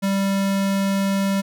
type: tone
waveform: square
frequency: 196 Hz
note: G3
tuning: in tune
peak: -19 dBFS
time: 0.02-1.42 s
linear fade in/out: 20 ms
effects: none